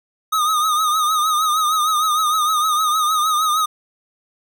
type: tone with vibrato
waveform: square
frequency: 1244.5 Hz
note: D#6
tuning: in tune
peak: -16 dBFS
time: 0.32-3.66 s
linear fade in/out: 10 ms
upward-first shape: triangle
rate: 6.5 Hz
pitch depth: 77 cents each way
effects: none